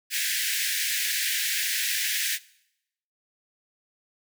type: high-pass noise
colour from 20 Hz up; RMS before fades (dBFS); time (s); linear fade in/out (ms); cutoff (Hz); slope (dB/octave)
pink; -27; 0.1-2.39; 50; 1600; 96
effects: noise-tail reverb RT60 0.8 s tail -21 dB re dry